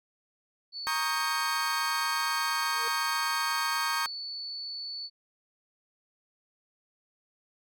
sine tone, 4463 Hz, C#8, 11 cents sharp, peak -35 dBFS, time 0.72-5.1 s, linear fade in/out 50 ms
35% pulse chord, Eb dominant seventh, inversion second, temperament equal with one note detuned, 932.3 / 1108.7 / 1244.5 / 1594.5 Hz, Bb5 / Db6 / Eb6 / G6, 0 / 0 / 0 / +29 cents, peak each -32 dBFS, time 0.87-4.06 s, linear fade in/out 0 ms
35% pulse tone with exponential growth, 466.3 Hz, A#4, 1 cent sharp, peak -34 dBFS, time 2.62-2.88 s, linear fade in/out 2 ms, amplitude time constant 55 ms
effects none

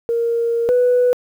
sine tone pair in turn, 466.2 / 493.9 Hz, A#4 / B4, 0 / 0 cents, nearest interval minor second, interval 100 cents, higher second, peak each -15 / -10 dBFS, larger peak second, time 0.09-0.69 / 0.69-1.13 s, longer first, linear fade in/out 0 ms, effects tanh soft clip ceiling -8 dBFS + 8-bit

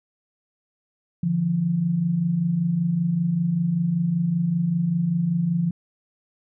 sine tone pair together, 146.83 / 172.01 Hz, D3 / F3, 0 / -26 cents, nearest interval minor third, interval 274 cents, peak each -27 / -20 dBFS, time 1.23-5.71 s, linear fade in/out 5 ms, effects none

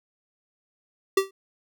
square tone with exponential decay, 387.6 Hz, G4, 20 cents flat, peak -15 dBFS, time 1.17-1.31 s, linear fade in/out 5 ms, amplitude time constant 29 ms, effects none

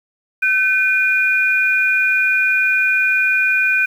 sine tone pair together, 1527 / 2440 Hz, G6 / D#7, -46 / -34 cents, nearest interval minor sixth, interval 812 cents, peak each -16 / -15 dBFS, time 0.42-3.86 s, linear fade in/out 10 ms, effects 7-bit

